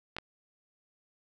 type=clicks; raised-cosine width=0.3 ms; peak=-21 dBFS; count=2; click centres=0.166 / 0.185 s; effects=none